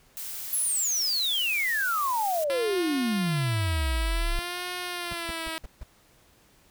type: noise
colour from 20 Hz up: blue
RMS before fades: -36 dBFS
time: 0.17-2.44 s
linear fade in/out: 0 ms
type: exponential sweep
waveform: sine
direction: down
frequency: 11540 to 30.51 Hz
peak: -24 dBFS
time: 0.53-4.39 s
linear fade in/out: 0 ms
type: tone with vibrato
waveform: 5% pulse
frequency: 340 Hz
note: F4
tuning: 46 cents flat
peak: -20 dBFS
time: 2.5-5.58 s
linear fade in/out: 0 ms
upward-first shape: sine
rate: 0.56 Hz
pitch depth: 94 cents each way
type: noise bursts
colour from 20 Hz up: brown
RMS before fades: -36 dBFS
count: 5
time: 5.11-5.835 s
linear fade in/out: 5 ms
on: 25 ms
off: 150 ms
effects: pink hiss -60 dBFS RMS until 6.7 s